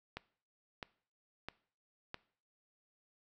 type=click train; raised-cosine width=0.3 ms; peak=-25 dBFS; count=4; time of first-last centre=0.17-2.144 s; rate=1.52 Hz; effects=noise-tail reverb RT60 0.5 s tail -20 dB re dry